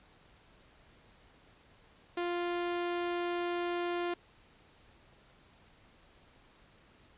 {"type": "tone", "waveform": "sawtooth", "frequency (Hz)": 349.2, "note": "F4", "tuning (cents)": 0, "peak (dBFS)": -28, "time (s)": [2.17, 4.14], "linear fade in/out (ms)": 5, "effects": ["pink hiss -62 dBFS RMS until 7.17 s", "resampled to 8000 Hz"]}